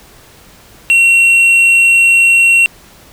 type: tone with tanh clipping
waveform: sine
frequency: 2731 Hz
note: F7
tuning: 39 cents flat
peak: -6 dBFS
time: 0.9-2.66 s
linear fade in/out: 0 ms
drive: 5 dB
effects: pink hiss -41 dBFS RMS until 3.12 s